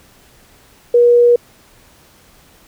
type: tone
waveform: sine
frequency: 480 Hz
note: B4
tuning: 49 cents flat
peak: -6 dBFS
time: 0.94-1.36 s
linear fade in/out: 5 ms
effects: pink hiss -48 dBFS RMS until 2.67 s